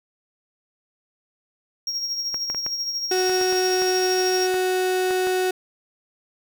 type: tone with tremolo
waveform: triangle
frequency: 5588 Hz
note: F8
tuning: in tune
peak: -21 dBFS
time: 1.87-4.47 s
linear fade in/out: 2 ms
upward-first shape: triangle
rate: 13 Hz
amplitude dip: 55%
type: clicks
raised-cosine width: 0.5 ms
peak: -18 dBFS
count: 11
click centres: 2.344 / 2.5 / 2.547 / 2.664 / 3.296 / 3.413 / 3.526 / 3.82 / 4.542 / 5.108 / 5.271 s
type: tone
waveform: 35% pulse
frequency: 370 Hz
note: F#4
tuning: in tune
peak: -18 dBFS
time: 3.11-5.51 s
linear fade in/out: 5 ms
effects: none